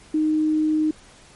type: tone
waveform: sine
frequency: 309.5 Hz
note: D#4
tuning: 9 cents flat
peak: -17 dBFS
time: 0.14-0.91 s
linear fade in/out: 5 ms
effects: pink hiss -49 dBFS RMS until 1.35 s + MP3 48 kbps